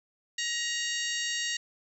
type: harmonic tone with a mistuned harmonic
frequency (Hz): 946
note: A#5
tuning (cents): +25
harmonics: 2 / 3 / 4 / 5 / 6 / 7 / 8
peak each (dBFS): -34 / -36 / -37 / -38 / -39 / -39 / -40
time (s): 0.38-1.57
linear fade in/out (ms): 5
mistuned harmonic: 5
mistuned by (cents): -78
effects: 10-bit